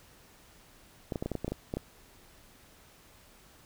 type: clicks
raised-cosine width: 2 ms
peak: -19 dBFS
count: 11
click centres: 1.122 / 1.158 / 1.225 / 1.26 / 1.317 / 1.353 / 1.446 / 1.48 / 1.52 / 1.739 / 1.77 s
effects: pink hiss -58 dBFS RMS until 3.65 s